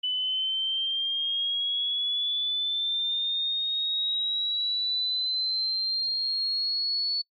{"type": "linear sweep", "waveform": "sine", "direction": "up", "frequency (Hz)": [2990, 4435], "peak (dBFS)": -25, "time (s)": [0.03, 7.22], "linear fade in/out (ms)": 10, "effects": ["noise-tail reverb RT60 0.1 s tail -26 dB re dry", "AAC 32 kbps"]}